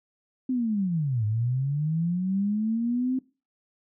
sine linear two-way sweep, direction down then up, 262.7 to 103.83 to 262.7 Hz, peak -23 dBFS, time 0.49-3.19 s, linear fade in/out 5 ms, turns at 1.25 s, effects noise-tail reverb RT60 0.3 s tail -20 dB re dry

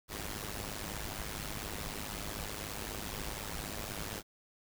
pink noise with amplitude modulation, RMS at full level -37 dBFS, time 0.08-4.23 s, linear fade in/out 50 ms, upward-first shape sine, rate 104 Hz, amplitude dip 80%, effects none

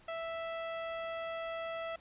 sawtooth tone, 659.3 Hz, E5, in tune, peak -33 dBFS, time 0.08-1.96 s, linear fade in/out 5 ms, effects pink hiss -62 dBFS RMS until 2 s + resampled to 8000 Hz

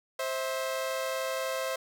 sawtooth tone pair together, 527 / 650.6 Hz, C5 / E5, +12 / -23 cents, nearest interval major third, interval 365 cents, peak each -28 / -31 dBFS, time 0.19-1.76 s, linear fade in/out 5 ms, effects 10-bit

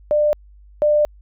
sine tone pair in turn, 597 / 597 Hz, D5 / D5, +28 / +28 cents, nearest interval unison, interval 0 cents, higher neither, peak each -13 / -12 dBFS, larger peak second, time 0.11-0.33 / 0.82-1.05 s, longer second, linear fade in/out 0 ms, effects added 50 Hz sine -43 dBFS peak until 1.21 s

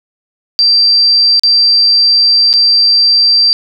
sine tone with dropouts, 4699 Hz, D8, in tune, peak -5 dBFS, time 0.59-3.53 s, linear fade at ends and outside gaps 0 ms, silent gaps 1.395-1.435 / 2.53-2.538 s, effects none

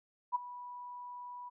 sine tone with ADSR envelope, 981 Hz, B5, 12 cents flat, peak -26 dBFS, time 0.32-1.5 s, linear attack 32 ms, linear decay 16 ms, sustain -17 dB, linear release 21 ms, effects none

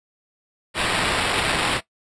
white noise with sample-and-hold, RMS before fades -22 dBFS, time 0.74-1.81 s, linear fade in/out 50 ms, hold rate 6300 Hz, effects noise-tail reverb RT60 0.1 s tail -17 dB re dry + resampled to 22050 Hz

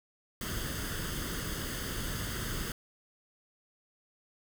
pink noise with comb filter, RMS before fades -36 dBFS, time 0.41-2.72 s, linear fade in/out 2 ms, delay 0.62 ms, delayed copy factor +0.65, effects none

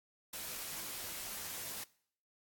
white noise with comb filter, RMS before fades -43 dBFS, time 0.33-1.84 s, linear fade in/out 5 ms, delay 17 ms, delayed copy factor -0.6, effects noise-tail reverb RT60 0.6 s tail -22 dB re dry + AAC 64 kbps

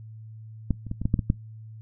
clicks, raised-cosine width 5 ms, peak -10 / -25 / -17 / -17 / -11 / -8 / -13 / -8 dBFS, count 8, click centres 0.707 / 0.867 / 0.914 / 1.016 / 1.055 / 1.141 / 1.192 / 1.301 s, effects noise-tail reverb RT60 0.2 s tail -23 dB re dry + added 110 Hz sine -40 dBFS peak until 1.81 s

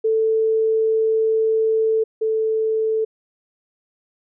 sine tone pair in turn, 442.4 / 440.3 Hz, A4 / A4, +9 / +1 cents, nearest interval unison, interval 8 cents, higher first, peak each -15 / -17 dBFS, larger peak first, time 0.04-2.04 / 2.21-3.05 s, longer first, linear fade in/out 10 ms, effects none

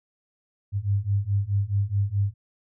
sine beating tone pair, 98 / 102.7 Hz, G2 / G#2, 0 / -19 cents, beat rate 4.7 Hz, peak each -25 / -24 dBFS, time 0.72-2.34 s, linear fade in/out 50 ms, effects none

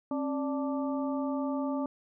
harmonic tone with a mistuned harmonic, 292.6 Hz, D4, 6 cents flat, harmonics 1 / 2 / 3 / 4, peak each -30 / -36 / -40 / -42 dBFS, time 0.11-1.86 s, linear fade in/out 2 ms, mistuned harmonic 1, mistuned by -140 cents, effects none

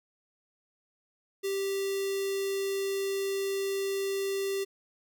square tone with notch filter, 392 Hz, G4, in tune, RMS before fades -31 dBFS, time 1.43-4.65 s, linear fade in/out 20 ms, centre 1000 Hz, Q 0.64, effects none

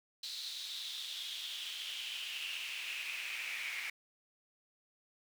brown noise with high-pass filter sweep, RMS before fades -42 dBFS, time 0.23-3.9 s, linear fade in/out 5 ms, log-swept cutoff 4100 to 2200 Hz, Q 5.5, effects none

